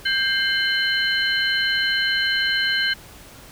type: tone cluster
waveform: sine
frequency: 1583 / 2107 / 3028 / 4144 Hz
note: G6 / C7 / F#7 / C8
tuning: +17 / +12 / +39 / -17 cents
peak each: -21 / -29 / -24 / -26 dBFS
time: 0.05-2.94 s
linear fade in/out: 10 ms
effects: pink hiss -44 dBFS RMS until 3.51 s